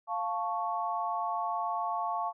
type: chord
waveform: sine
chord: F augmented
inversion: none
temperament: equal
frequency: 698.5 / 880 / 1108.7 Hz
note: F5 / A5 / C#6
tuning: 0 / 0 / 0 cents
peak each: -34 dBFS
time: 0.07-2.33 s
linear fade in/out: 50 ms
effects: none